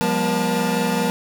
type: tone cluster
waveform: 45% pulse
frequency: 176.1 / 201 / 240.5 / 476.9 / 880 Hz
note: F3 / G3 / B3 / A#4 / A5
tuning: +15 / +44 / -46 / +39 / 0 cents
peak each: -25 dBFS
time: 0.01-1.1 s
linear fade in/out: 0 ms
effects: none